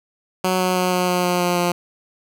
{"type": "tone with pitch steps", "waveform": "10% pulse", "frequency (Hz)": [185, 183.62, 182.24, 180.88, 179.53, 178.18, 176.85, 175.53], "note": ["F#3", "F#3", "F#3", "F#3", "F3", "F3", "F3", "F3"], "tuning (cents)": [0, -13, -26, -39, 48, 35, 22, 9], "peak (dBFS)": -9, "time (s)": [0.44, 1.72], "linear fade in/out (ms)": 5, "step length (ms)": 160, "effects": []}